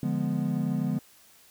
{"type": "chord", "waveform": "triangle", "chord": "D diminished seventh", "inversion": "none", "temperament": "equal", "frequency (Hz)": [146.83, 174.61, 207.7, 246.9], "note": ["D3", "F3", "Ab3", "Cb4"], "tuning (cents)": [0, 0, 0, 0], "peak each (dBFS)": -29, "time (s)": [0.03, 0.99], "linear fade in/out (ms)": 2, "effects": ["white hiss -57 dBFS RMS until 1.5 s"]}